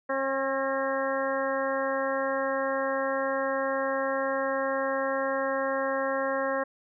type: harmonic tone with a mistuned harmonic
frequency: 269.9 Hz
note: C#4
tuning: 46 cents flat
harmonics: 1 / 2 / 3 / 4 / 5 / 6 / 7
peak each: -36 / -28 / -37 / -33 / -38 / -36 / -37 dBFS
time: 0.09-6.64 s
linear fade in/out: 10 ms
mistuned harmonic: 7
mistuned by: -31 cents
effects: none